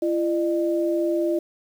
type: tone pair together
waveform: sine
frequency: 339.5 / 604.9 Hz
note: F4 / D#5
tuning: -49 / -49 cents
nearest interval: minor seventh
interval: 1000 cents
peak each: -21 / -25 dBFS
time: 0.02-1.39 s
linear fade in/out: 5 ms
effects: 8-bit